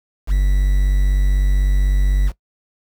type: tone with quantisation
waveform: triangle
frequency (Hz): 48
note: G1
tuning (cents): -36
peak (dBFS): -10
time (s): 0.27-2.32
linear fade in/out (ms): 50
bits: 6
effects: noise-tail reverb RT60 0.1 s tail -19 dB re dry